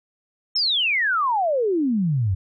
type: exponential sweep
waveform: sine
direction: down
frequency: 5480 to 88.2 Hz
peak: -18 dBFS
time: 0.55-2.35 s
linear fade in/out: 10 ms
effects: none